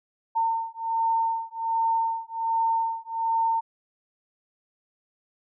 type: beating tone pair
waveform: sine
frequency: 907 / 908.3 Hz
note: A#5 / A#5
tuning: -48 / -45 cents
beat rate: 1.3 Hz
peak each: -26 dBFS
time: 0.35-3.61 s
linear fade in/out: 20 ms
effects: none